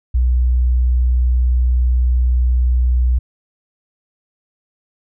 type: tone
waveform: sine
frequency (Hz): 61.74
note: B1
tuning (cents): 0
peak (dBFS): -11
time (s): 0.14-3.19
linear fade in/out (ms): 10
effects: none